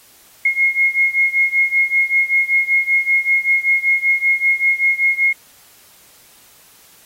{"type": "beating tone pair", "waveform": "sine", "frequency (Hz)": [2152, 2157.2], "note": ["C7", "C#7"], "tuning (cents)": [48, -48], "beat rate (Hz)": 5.2, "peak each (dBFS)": [-15, -17], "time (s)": [0.45, 5.33], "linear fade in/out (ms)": 5, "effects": ["white hiss -48 dBFS RMS until 7.05 s", "AAC 48 kbps"]}